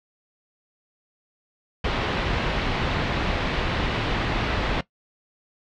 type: low-pass noise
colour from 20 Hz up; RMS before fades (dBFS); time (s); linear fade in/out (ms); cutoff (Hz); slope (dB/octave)
pink; -25; 1.84-4.81; 5; 3700; 24
effects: noise-tail reverb RT60 0.1 s tail -18 dB re dry